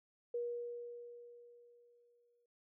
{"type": "tone with exponential decay", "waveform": "sine", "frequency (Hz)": 478.2, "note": "A#4", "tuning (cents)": 44, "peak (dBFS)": -35, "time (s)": [0.34, 2.46], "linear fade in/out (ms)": 5, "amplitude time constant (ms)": 460, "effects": []}